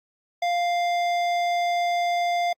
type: tone with hard clipping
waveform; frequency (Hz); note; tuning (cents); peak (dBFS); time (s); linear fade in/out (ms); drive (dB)
sine; 698.5; F5; 0; -23; 0.42-2.53; 5; 13
effects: AAC 64 kbps